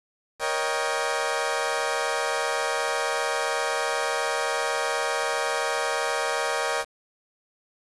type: chord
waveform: 20% pulse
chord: Eb dominant seventh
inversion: second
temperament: equal with one note detuned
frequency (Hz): 471.6 / 554.4 / 622.3 / 784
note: Bb4 / Db5 / Eb5 / G5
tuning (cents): +20 / 0 / 0 / 0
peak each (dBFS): -25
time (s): 0.39-6.85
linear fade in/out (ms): 50
effects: resampled to 24000 Hz + 7-bit